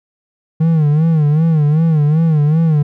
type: tone with vibrato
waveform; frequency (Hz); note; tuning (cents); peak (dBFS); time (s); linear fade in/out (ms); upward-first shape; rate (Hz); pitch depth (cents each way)
triangle; 155.56; D#3; 0; -7; 0.6-2.83; 10; sine; 2.6; 110
effects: none